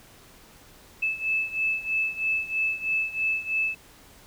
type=beating tone pair; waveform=sine; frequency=2616 / 2619.1 Hz; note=E7 / E7; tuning=-14 / -12 cents; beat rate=3.1 Hz; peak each=-26 / -29 dBFS; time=1.02-3.75 s; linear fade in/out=10 ms; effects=pink hiss -52 dBFS RMS until 4.26 s